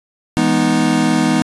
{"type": "chord", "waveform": "square", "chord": "E major seventh", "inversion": "none", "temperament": "equal", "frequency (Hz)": [164.81, 207.7, 246.9, 311.1], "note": ["E3", "G#3", "B3", "D#4"], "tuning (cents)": [0, 0, 0, 0], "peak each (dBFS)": [-21, -20, -17, -18], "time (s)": [0.37, 1.42], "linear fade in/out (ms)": 0, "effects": ["resampled to 24000 Hz"]}